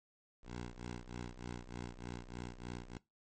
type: ring-modulated tone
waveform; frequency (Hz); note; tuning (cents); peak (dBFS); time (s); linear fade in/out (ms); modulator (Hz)
10% pulse; 60.3; B1; -41; -33; 0.43-2.98; 5; 28.5
effects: noise-tail reverb RT60 0.2 s tail -20 dB re dry + MP3 32 kbps